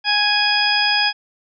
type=harmonic tone; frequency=830.6 Hz; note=G#5; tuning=in tune; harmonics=1 / 2 / 3 / 4 / 6; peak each=-22 / -21 / -22 / -22 / -19 dBFS; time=0.04-1.13 s; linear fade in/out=50 ms; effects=none